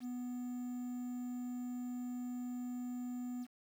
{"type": "tone with quantisation", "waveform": "triangle", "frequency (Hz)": 246.9, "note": "B3", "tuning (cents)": 0, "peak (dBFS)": -37, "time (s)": [0, 3.47], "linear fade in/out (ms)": 50, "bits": 10, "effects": []}